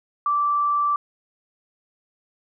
sine tone, 1167 Hz, D6, 11 cents flat, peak -18 dBFS, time 0.26-0.96 s, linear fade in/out 2 ms, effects none

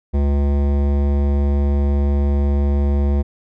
sine tone with hard clipping, 70.9 Hz, C#2, 40 cents sharp, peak -16 dBFS, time 0.13-3.23 s, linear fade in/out 20 ms, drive 16 dB, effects none

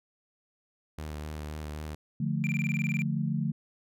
sawtooth tone with vibrato, 76.1 Hz, D#2, 38 cents flat, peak -32 dBFS, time 0.98-1.95 s, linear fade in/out 5 ms, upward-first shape sine, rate 3.8 Hz, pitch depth 26 cents each way
sine chord, D minor, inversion none, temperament equal, 146.83 / 174.61 / 220 Hz, D3 / F3 / A3, 0 / 0 / 0 cents, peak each -30 / -32 / -32 dBFS, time 2.2-3.52 s, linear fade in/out 5 ms
triangle tone bursts, 2367 Hz, D7, 13 cents sharp, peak -30 dBFS, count 12, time 2.44-3.019 s, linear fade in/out 0 ms, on 29 ms, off 21 ms
effects none

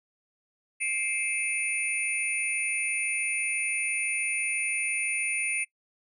sine tone cluster, 2124 / 2341 / 2592 / 9530 Hz, C7 / D7 / E7 / D9, +25 / -6 / -30 / +24 cents, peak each -32 / -37 / -30 / -32 dBFS, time 0.8-5.65 s, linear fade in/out 20 ms, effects noise-tail reverb RT60 0.1 s tail -22 dB re dry

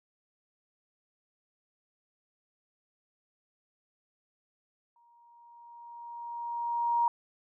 sine tone with exponential growth, 943 Hz, A#5, 20 cents sharp, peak -22 dBFS, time 4.96-7.08 s, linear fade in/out 2 ms, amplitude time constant 460 ms, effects none

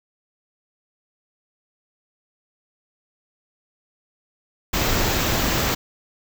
pink band-stop noise, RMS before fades -21 dBFS, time 4.73-5.75 s, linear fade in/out 10 ms, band 7900 to 12000 Hz, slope 96 dB/octave, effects none

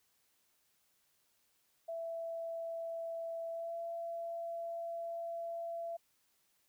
sine tone with pitch glide, 664 to 674.4 Hz, E5 to E5, +12 to +39 cents, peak -38 dBFS, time 1.88-5.97 s, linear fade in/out 10 ms, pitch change +27 cents, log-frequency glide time 3.5-3.77 s, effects white hiss -75 dBFS RMS until 6.68 s

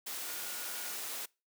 sine tone in noise, 1439 Hz, F#6, 49 cents flat, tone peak -51 dBFS, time 0.26-0.95 s, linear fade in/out 10 ms, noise white, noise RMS -40 dBFS, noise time 0.06-1.26 s, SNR -14 dB, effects noise-tail reverb RT60 0.3 s tail -25 dB re dry + high-pass 300 Hz 12 dB/octave

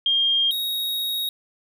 sine / square tone pair in turn, 3215 / 3769 Hz, G7 / A#7, +43 / +18 cents, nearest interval minor third, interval 275 cents, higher second, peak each -17 / -24 dBFS, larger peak first, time 0.06-0.51 / 0.51-1.29 s, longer second, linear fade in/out 2 ms, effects none

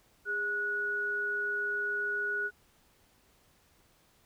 sine tone pair together, 410 / 1463.4 Hz, G#4 / F#6, -22 / -20 cents, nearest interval octave + minor seventh, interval 2202 cents, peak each -39 / -30 dBFS, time 0.25-2.51 s, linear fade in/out 50 ms, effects pink hiss -66 dBFS RMS until 4.25 s

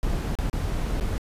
brown noise with dropouts, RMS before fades -26 dBFS, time 0.03-1.18 s, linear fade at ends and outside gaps 0 ms, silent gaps 0.353-0.388 / 0.498-0.53 / 1-1.009 s, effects resampled to 32000 Hz

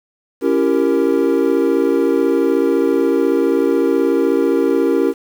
triangle chord, C# diminished seventh, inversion none, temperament equal with one note detuned, 277.2 / 336 / 392 / 466.2 Hz, C#4 / E4 / G4 / Bb4, 0 / +33 / 0 / 0 cents, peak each -16 dBFS, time 0.41-5.14 s, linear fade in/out 50 ms, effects 7-bit

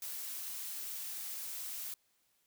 blue noise, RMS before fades -42 dBFS, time 0.02-1.94 s, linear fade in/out 2 ms, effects white hiss -75 dBFS RMS until 2.46 s

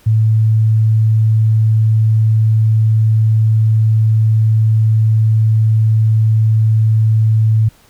sine tone, 110 Hz, A2, in tune, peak -8 dBFS, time 0.06-7.69 s, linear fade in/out 10 ms, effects pink hiss -49 dBFS RMS until 7.89 s

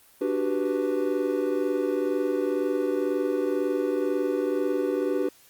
triangle chord, G major seventh, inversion second, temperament equal, 293.7 / 370 / 392 / 493.9 Hz, D4 / F#4 / G4 / B4, 0 / 0 / 0 / 0 cents, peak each -27 dBFS, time 0.21-5.29 s, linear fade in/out 5 ms, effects white hiss -56 dBFS RMS until 5.49 s + Opus 32 kbps

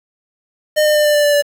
square tone with pitch steps, 609 / 604.1 / 599.2 / 594.4 / 589.6 / 584.9 / 580.2 Hz, D#5 / D5 / D5 / D5 / D5 / D5 / D5, -37 / +49 / +35 / +21 / +7 / -7 / -21 cents, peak -11 dBFS, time 0.76-1.425 s, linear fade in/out 20 ms, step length 95 ms, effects 7-bit

